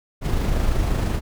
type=noise with amplitude modulation; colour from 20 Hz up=brown; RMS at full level=-19 dBFS; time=0.21-1.21 s; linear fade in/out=50 ms; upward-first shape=sine; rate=25.9 Hz; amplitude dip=35%; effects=none